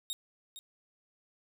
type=tone with echo; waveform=sawtooth; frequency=3729 Hz; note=A#7; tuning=in tune; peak=-31 dBFS; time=0.1-0.13 s; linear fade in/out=0 ms; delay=460 ms; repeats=1; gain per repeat=-10 dB; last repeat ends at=0.59 s; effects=none